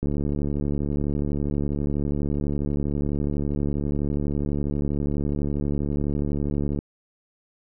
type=click train; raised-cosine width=3 ms; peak=-14 dBFS; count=489; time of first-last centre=0.03-6.789 s; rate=72.2 Hz; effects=none